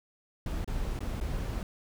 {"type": "noise with dropouts", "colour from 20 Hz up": "brown", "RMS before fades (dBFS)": -33, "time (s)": [0.46, 1.63], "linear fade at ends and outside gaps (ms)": 2, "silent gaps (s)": [[0.645, 0.676], [0.991, 1.005], [1.202, 1.21]], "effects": []}